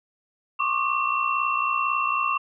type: tone cluster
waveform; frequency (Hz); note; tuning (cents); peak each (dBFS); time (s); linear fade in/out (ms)
sine; 1076 / 1140 / 1198 / 2713; C6 / C#6 / D6 / E7; +48 / +48 / +34 / +49; -27; 0.59-2.38; 10
effects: none